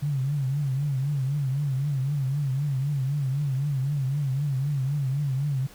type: tone with vibrato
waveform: sine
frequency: 138.59 Hz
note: C#3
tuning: in tune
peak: -23 dBFS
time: 0.02-5.67 s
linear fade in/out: 10 ms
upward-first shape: triangle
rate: 3.9 Hz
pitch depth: 140 cents each way
effects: pink hiss -50 dBFS RMS until 5.74 s